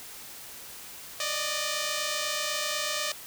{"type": "tone pair together", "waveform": "5% pulse", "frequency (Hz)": [587.3, 615.4], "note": ["D5", "D#5"], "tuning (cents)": [0, -19], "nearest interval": "minor second", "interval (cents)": 81, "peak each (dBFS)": -20, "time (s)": [1.2, 3.12], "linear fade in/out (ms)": 2, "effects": ["white hiss -44 dBFS RMS until 3.26 s"]}